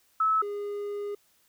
sine / triangle tone pair in turn, 1300 / 409.5 Hz, E6 / G#4, -24 / -24 cents, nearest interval octave + minor sixth, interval 2000 cents, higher first, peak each -21 / -29 dBFS, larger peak first, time 0.2-0.42 / 0.42-1.15 s, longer second, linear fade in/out 5 ms, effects white hiss -66 dBFS RMS until 1.48 s

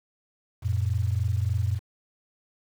sine tone pair together, 90.09 / 113.5 Hz, F#2 / A#2, -46 / -46 cents, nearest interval major third, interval 400 cents, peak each -25 / -26 dBFS, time 0.62-1.8 s, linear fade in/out 50 ms, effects 8-bit

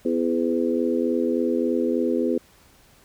harmonic tone with a mistuned harmonic, 83.4 Hz, E2, 21 cents sharp, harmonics 3 / 4 / 5 / 6, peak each -24 / -25 / -26 / -27 dBFS, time 0.05-2.38 s, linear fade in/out 5 ms, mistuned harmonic 6, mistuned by +18 cents, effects pink hiss -55 dBFS RMS until 3.04 s

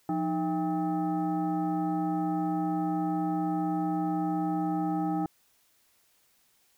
sine tone with frequency modulation, 310.9 Hz, D#4, 1 cent flat, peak -26 dBFS, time 0.09-5.26 s, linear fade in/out 2 ms, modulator 486 Hz, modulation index 1.1, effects white hiss -67 dBFS RMS until 6.77 s

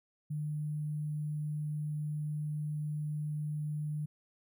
sine tone with sample-and-hold, 150.6 Hz, D3, 44 cents sharp, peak -33 dBFS, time 0.3-4.06 s, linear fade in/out 10 ms, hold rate 11025 Hz, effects none

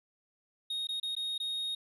triangle tone with dropouts, 3729 Hz, A#7, in tune, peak -31 dBFS, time 0.7-1.75 s, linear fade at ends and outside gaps 5 ms, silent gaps 0.871-0.888 / 1-1.029 / 1.152-1.165 / 1.38-1.4 s, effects resampled to 32000 Hz

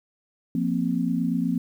sine chord, F suspended fourth, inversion none, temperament equal, 174.61 / 233.1 / 261.6 Hz, F3 / Bb3 / C4, 0 / 0 / 0 cents, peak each -26 dBFS, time 0.55-1.58 s, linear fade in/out 2 ms, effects 9-bit

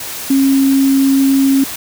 sine tone in noise, 271.2 Hz, C#4, 38 cents flat, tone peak -8 dBFS, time 0.3-1.64 s, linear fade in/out 5 ms, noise white, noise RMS -25 dBFS, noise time 0-1.76 s, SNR +14 dB, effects none

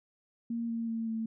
sine tone with pitch steps, 232.5 / 229.6 / 226.7 / 223.8 Hz, A#3 / A#3 / A#3 / A3, -4 / -26 / -48 / +30 cents, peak -31 dBFS, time 0.5-1.26 s, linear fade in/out 5 ms, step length 190 ms, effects none

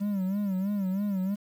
triangle tone with vibrato, 196 Hz, G3, in tune, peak -24 dBFS, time 0-1.36 s, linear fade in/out 20 ms, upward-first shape sine, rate 3.1 Hz, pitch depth 98 cents each way, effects 9-bit

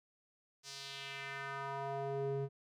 square tone with band-pass filter sweep, 138.1 Hz, C#3, 6 cents flat, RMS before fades -41 dBFS, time 0.63-2.49 s, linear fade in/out 50 ms, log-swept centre 5800 to 290 Hz, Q 2, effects none

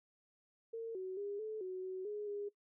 sine tone with pitch steps, 455.4 / 374.5 / 405.3 / 433.9 / 371.2 / 374.2 / 417.3 / 408.6 Hz, A#4 / F#4 / G#4 / A4 / F#4 / F#4 / G#4 / G#4, -40 / +21 / -42 / -24 / +6 / +20 / +8 / -28 cents, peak -39 dBFS, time 0.73-2.49 s, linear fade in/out 10 ms, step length 220 ms, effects noise-tail reverb RT60 0.1 s tail -19 dB re dry

